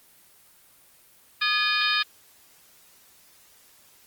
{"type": "harmonic tone with a mistuned harmonic", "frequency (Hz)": 614, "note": "D#5", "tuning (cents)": -23, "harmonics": [2, 3, 4, 5, 6, 7, 8], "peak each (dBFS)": [-29, -27, -27, -31, -27, -32, -31], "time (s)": [1.41, 2.03], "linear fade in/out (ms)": 10, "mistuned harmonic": 3, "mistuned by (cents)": -140, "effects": ["white hiss -56 dBFS RMS until 4.06 s", "Opus 24 kbps"]}